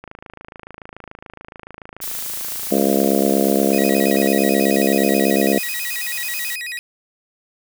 click train, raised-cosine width 0.5 ms, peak -21 dBFS, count 115, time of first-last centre 0.04-4.262 s, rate 27 Hz
blue noise, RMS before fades -27 dBFS, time 2.01-6.56 s, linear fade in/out 10 ms
harmonic tone, 68.4 Hz, C#2, 23 cents flat, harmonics 3 / 4 / 5 / 6 / 7 / 8 / 9 / 10, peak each -20 / -21 / -22 / -23 / -23 / -24 / -25 / -25 dBFS, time 2.71-5.59 s, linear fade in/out 10 ms
35% pulse tone with vibrato, 2191 Hz, C#7, 21 cents flat, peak -24 dBFS, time 3.73-6.79 s, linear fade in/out 0 ms, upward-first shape square, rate 9.2 Hz, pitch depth 230 cents each way
effects none

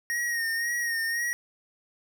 square tone with vibrato, 1864.7 Hz, A#6, in tune, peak -27 dBFS, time 0.1-1.33 s, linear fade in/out 0 ms, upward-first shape sine, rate 1.9 Hz, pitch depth 44 cents each way, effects none

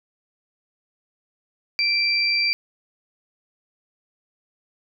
sine tone pair together, 2349 / 4714 Hz, D7 / D8, 0 / +6 cents, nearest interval octave, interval 1206 cents, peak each -21 dBFS, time 1.79-2.53 s, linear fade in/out 0 ms, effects none

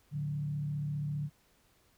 sine tone with frequency modulation, 146.83 Hz, D3, in tune, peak -32 dBFS, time 0.11-1.3 s, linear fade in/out 50 ms, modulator 35 Hz, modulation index 0.48, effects pink hiss -68 dBFS RMS until 1.97 s

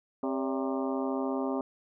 harmonic tone with a mistuned harmonic, 132.7 Hz, C3, 25 cents sharp, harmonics 2 / 3 / 4 / 5 / 6 / 7 / 8 / 9, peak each -31 / -35 / -37 / -39 / -41 / -42 / -43 / -44 dBFS, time 0.23-1.61 s, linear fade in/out 2 ms, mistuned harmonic 4, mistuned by +120 cents, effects none

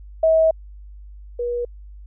sine tone pair in turn, 643 / 481.7 Hz, E5 / B4, -43 / -43 cents, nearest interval perfect fourth, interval 500 cents, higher first, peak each -12 / -21 dBFS, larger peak first, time 0.23-0.51 / 1.39-1.65 s, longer first, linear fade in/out 5 ms, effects added 50 Hz sine -37 dBFS peak until 2.06 s

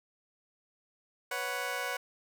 15% pulse chord, B suspended second, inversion none, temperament just, 493.9 / 555.6 / 740.8 Hz, B4 / C#5 / F#5, 0 / +4 / +2 cents, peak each -32 dBFS, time 1.31-1.97 s, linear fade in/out 5 ms, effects none

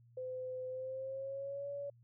sine tone with pitch glide, 511 to 567 Hz, C5 to C#5, -41 to +39 cents, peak -39 dBFS, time 0.17-1.9 s, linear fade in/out 5 ms, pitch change +180 cents, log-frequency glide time 0.68-1.69 s, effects added 118 Hz sine -61 dBFS peak until 2.03 s

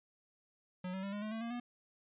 square tone with pitch steps, 182.5 / 190.03 / 197.87 / 206 / 214.5 / 223.4 / 232.6 / 242.2 Hz, F#3 / F#3 / G3 / G#3 / A3 / A3 / A#3 / B3, -24 / +46 / +16 / -14 / -44 / +27 / -4 / -34 cents, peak -39 dBFS, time 0.84-1.6 s, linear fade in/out 5 ms, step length 95 ms, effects resampled to 8000 Hz

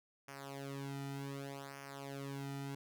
sawtooth tone with flanger, 138.59 Hz, C#3, in tune, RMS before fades -45 dBFS, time 0.28-2.75 s, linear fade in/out 5 ms, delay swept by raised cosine 0.25 to 1.85 ms, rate 0.66 Hz, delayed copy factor -0.85, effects none

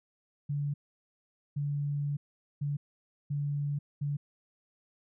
sine tone bursts at uneven times, 144.1 Hz, D3, 33 cents flat, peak -29 dBFS, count 5, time 0.49-0.74 / 1.56-2.17 / 2.61-2.77 / 3.3-3.79 / 4.01-4.17 s, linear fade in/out 10 ms, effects none

